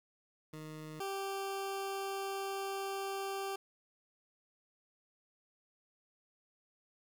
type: tone pair in turn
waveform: 20% pulse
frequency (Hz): 155.2 / 391.1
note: D#3 / G4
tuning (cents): -4 / -4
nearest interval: octave + major third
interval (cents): 1600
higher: second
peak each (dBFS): -40 / -32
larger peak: second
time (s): 0.53-1 / 1-3.56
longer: second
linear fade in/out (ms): 5
effects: 10-bit